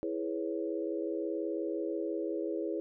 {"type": "chord", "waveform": "sine", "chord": "C# minor seventh", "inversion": "first", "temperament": "equal", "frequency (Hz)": [329.6, 415.3, 493.9, 554.4], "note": ["E4", "G#4", "B4", "C#5"], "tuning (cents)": [0, 0, 0, 0], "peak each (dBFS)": [-35, -37, -40, -40], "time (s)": [0.03, 2.8], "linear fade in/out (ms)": 0, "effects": []}